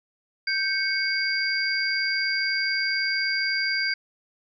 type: tone cluster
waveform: sine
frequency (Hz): 1563 / 2212 / 4764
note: G6 / C#7 / D8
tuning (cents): -6 / -4 / +24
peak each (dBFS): -27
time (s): 0.47-3.94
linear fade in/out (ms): 5
effects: none